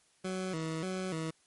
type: tone with vibrato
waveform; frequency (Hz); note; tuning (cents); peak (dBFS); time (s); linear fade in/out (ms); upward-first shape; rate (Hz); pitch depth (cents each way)
20% pulse; 173.1; F3; -15; -29; 0.24-1.31; 10; square; 1.7; 130
effects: white hiss -68 dBFS RMS until 1.46 s + MP3 48 kbps